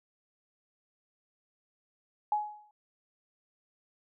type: tone with exponential decay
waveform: sine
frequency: 841 Hz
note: G#5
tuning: 22 cents sharp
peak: -23 dBFS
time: 2.32-2.71 s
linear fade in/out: 2 ms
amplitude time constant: 84 ms
effects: none